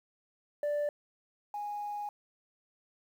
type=tone pair in turn; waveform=sine; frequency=587 / 827 Hz; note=D5 / G#5; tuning=-1 / -8 cents; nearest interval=tritone; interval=593 cents; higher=second; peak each=-26 / -34 dBFS; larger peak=first; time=0.63-0.89 / 1.54-2.09 s; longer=second; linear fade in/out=2 ms; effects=tanh soft clip ceiling -28 dBFS + 10-bit